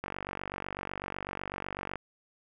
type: click train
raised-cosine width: 0.5 ms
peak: -20 dBFS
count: 93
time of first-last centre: 0.04-1.957 s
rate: 48 Hz
effects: none